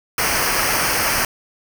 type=noise with comb filter; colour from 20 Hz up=pink; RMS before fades=-19 dBFS; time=0.18-1.25 s; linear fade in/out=2 ms; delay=0.27 ms; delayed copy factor=-0.75; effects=none